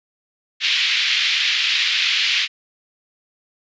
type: band-pass noise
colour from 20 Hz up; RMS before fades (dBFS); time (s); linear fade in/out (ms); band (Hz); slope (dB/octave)
pink; -19; 0.6-2.48; 50; 2300 to 4100; 24
effects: resampled to 16000 Hz